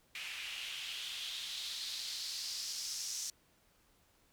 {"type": "noise with band-pass filter sweep", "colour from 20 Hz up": "white", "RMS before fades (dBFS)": -42, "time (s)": [0.15, 3.3], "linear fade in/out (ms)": 2, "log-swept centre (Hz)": [2500, 6000], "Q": 3.2, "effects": ["pink hiss -70 dBFS RMS until 4.32 s"]}